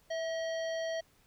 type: harmonic tone with a mistuned harmonic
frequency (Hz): 637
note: D#5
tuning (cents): +41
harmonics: 1 / 3 / 5 / 7 / 9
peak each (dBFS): -33 / -43 / -47 / -50 / -52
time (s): 0.1-1.01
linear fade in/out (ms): 10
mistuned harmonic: 1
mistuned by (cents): +46
effects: pink hiss -67 dBFS RMS until 1.26 s